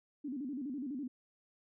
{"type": "tone with vibrato", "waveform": "sine", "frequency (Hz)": 269.9, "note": "C#4", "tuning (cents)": -46, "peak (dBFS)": -37, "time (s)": [0.24, 1.08], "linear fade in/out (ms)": 10, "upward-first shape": "square", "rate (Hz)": 12, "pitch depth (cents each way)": 140, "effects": []}